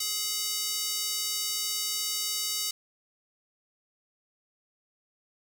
square tone with high-pass filter, 421.6 Hz, G#4, 26 cents sharp, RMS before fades -31 dBFS, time 0-2.71 s, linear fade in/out 5 ms, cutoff 4800 Hz, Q 1.4, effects none

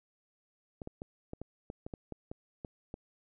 clicks, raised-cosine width 2 ms, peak -27 dBFS, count 12, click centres 0.818 / 0.874 / 1.019 / 1.334 / 1.416 / 1.701 / 1.865 / 1.938 / 2.123 / 2.315 / 2.648 / 2.941 s, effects none

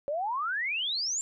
sine exponential sweep, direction up, 551 to 7459 Hz, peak -28 dBFS, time 0.08-1.21 s, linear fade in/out 0 ms, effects none

